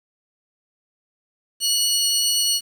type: tone pair together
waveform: 25% pulse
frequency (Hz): 2923 / 4380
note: F#7 / C#8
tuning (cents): -22 / -22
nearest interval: perfect fifth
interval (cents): 700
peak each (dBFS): -19 / -15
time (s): 1.6-2.61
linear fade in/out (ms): 50
effects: 8-bit